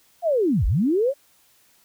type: linear two-way sweep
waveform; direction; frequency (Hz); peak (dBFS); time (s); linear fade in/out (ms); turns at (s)
sine; down then up; 720 to 38 to 579; -17; 0.22-1.14; 50; 0.66
effects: white hiss -59 dBFS RMS until 1.84 s